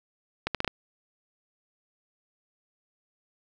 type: accelerating click train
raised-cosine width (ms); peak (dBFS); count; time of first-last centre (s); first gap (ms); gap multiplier
0.3; -11; 5; 0.47-0.677; 77; 0.74
effects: none